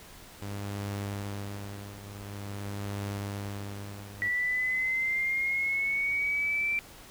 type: tone with tremolo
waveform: sawtooth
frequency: 100.9 Hz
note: G#2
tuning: 49 cents flat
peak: -28 dBFS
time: 0.42-4.28 s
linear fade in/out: 0 ms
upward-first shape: triangle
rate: 0.47 Hz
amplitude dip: 75%
type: linear sweep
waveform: sine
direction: up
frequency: 1948 to 2349 Hz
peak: -26 dBFS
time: 4.22-6.79 s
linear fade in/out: 0 ms
effects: pink hiss -50 dBFS RMS until 7.1 s